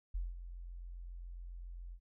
sine tone with ADSR envelope, 43.65 Hz, F1, in tune, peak -33 dBFS, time 0.14-2 s, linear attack 11 ms, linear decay 190 ms, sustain -11 dB, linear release 74 ms, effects none

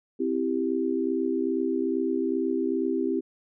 sine chord, C major, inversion none, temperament equal, 261.6 / 329.6 / 392 Hz, C4 / E4 / G4, 0 / 0 / 0 cents, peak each -28 dBFS, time 0.19-3.21 s, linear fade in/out 20 ms, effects none

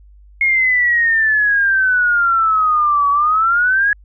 sine exponential two-way sweep, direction down then up, 2162 to 1129 to 1685 Hz, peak -11 dBFS, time 0.41-3.93 s, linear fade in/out 2 ms, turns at 3.1 s, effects added 50 Hz sine -41 dBFS peak until 4.04 s

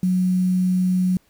sine tone with quantisation, 183.4 Hz, F#3, 15 cents flat, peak -16 dBFS, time 0.03-1.17 s, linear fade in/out 2 ms, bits 7, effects pink hiss -61 dBFS RMS until 1.29 s

